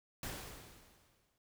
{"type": "noise with exponential decay", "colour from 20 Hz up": "pink", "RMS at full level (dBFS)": -41, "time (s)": [0.23, 1.38], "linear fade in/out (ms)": 2, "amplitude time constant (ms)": 250, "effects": []}